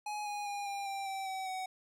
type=tone with pitch steps; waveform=square; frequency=838 / 825 / 812.3 / 799.7 / 787.3 / 775.1 / 763.1 / 751.3 Hz; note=G#5 / G#5 / G#5 / G5 / G5 / G5 / G5 / F#5; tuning=+15 / -12 / -39 / +34 / +7 / -20 / -47 / +26 cents; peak=-37 dBFS; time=0.06-1.66 s; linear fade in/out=5 ms; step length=200 ms; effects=low-pass 11000 Hz 12 dB/octave + 13-bit